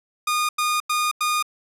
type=tone bursts; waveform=sawtooth; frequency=1223 Hz; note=D#6; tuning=30 cents flat; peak=-16 dBFS; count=4; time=0.27-1.426 s; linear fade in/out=5 ms; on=220 ms; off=92 ms; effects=resampled to 32000 Hz + 9-bit